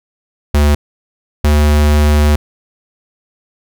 square tone pair in turn, 73.42 / 74.49 Hz, D2 / D2, 0 / +25 cents, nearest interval unison, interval 25 cents, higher second, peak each -8 dBFS, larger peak neither, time 0.54-0.75 / 1.44-2.36 s, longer second, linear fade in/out 5 ms, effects none

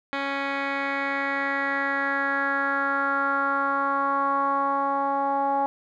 10% pulse tone with low-pass filter sweep, 277.2 Hz, C#4, in tune, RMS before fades -25 dBFS, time 0.13-5.66 s, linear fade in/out 0 ms, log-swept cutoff 2700 to 860 Hz, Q 4.5, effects none

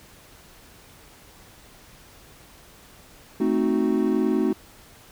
triangle chord, A diminished seventh, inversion none, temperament equal, 220 / 261.6 / 311.1 / 370 Hz, A3 / C4 / Eb4 / Gb4, 0 / 0 / 0 / 0 cents, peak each -23 dBFS, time 3.4-4.53 s, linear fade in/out 5 ms, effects pink hiss -50 dBFS RMS until 5.11 s

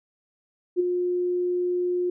sine tone with ADSR envelope, 357.1 Hz, F4, 39 cents sharp, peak -16 dBFS, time 0.76-2.1 s, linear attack 37 ms, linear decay 14 ms, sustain -6 dB, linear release 4 ms, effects none

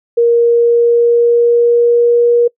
sine tone with pitch glide, 470 to 476 Hz, A#4 to A#4, +14 to +36 cents, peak -6 dBFS, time 0.17-2.48 s, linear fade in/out 10 ms, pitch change +22 cents, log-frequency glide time 0.31-2.32 s, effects noise-tail reverb RT60 0.1 s tail -24 dB re dry

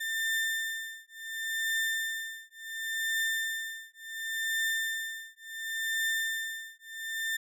35% pulse tone with tremolo, 1794 Hz, A6, 33 cents sharp, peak -25 dBFS, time 0-7.37 s, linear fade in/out 10 ms, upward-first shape triangle, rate 0.7 Hz, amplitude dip 100%, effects none

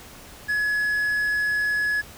triangle tone, 1693 Hz, G#6, 33 cents sharp, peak -19 dBFS, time 0.48-2.02 s, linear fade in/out 20 ms, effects pink hiss -44 dBFS RMS until 2.17 s

